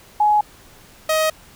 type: tone pair in turn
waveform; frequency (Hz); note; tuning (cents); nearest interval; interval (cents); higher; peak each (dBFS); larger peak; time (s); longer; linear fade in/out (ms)
sine / sawtooth; 840 / 629.3; G#5 / D#5; +19 / +19; perfect fourth; 500; first; -12; neither; 0.2-0.41 / 1.09-1.3; neither; 5
effects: pink hiss -47 dBFS RMS until 1.55 s